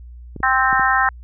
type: clicks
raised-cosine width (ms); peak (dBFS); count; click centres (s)
3; -18; 4; 0.363 / 0.404 / 0.729 / 0.796
type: harmonic tone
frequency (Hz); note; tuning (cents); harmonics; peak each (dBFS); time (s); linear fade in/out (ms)
261.6; C4; 0; 3 / 4 / 5 / 6 / 7; -20 / -20 / -20 / -20 / -20; 0.43-1.09; 2
effects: added 60 Hz sine -35 dBFS peak until 1.23 s

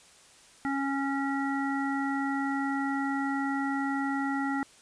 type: harmonic tone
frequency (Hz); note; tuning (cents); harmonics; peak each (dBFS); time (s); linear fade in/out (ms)
275.6; C#4; -10; 1 / 3 / 5 / 7; -29 / -34 / -36 / -37; 0.65-4.63; 0
effects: white hiss -56 dBFS RMS until 4.81 s + resampled to 22050 Hz

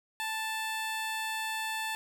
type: tone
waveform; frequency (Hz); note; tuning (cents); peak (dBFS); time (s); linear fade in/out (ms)
15% pulse; 880; A5; 0; -26; 0.2-1.95; 0
effects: none

